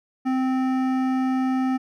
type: tone with hard clipping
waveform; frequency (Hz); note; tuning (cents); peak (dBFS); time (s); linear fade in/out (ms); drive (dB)
triangle; 260; C4; -11; -22; 0.25-1.78; 20; 17
effects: none